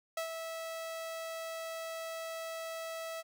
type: tone with ADSR envelope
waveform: sawtooth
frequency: 653 Hz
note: E5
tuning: 17 cents flat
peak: -29 dBFS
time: 0.17-3.23 s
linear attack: 4 ms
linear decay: 99 ms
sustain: -6 dB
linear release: 34 ms
effects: none